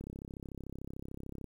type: click train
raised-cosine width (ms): 3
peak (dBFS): -30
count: 49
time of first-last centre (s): 0.01-1.443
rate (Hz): 33.5
effects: 10-bit